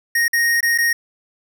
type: tone with dropouts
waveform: square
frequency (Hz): 1864.7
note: A#6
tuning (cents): 0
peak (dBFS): -15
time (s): 0.15-0.93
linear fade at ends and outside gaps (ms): 5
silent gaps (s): 0.281-0.331 / 0.607-0.628 / 0.778-0.784
effects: 8-bit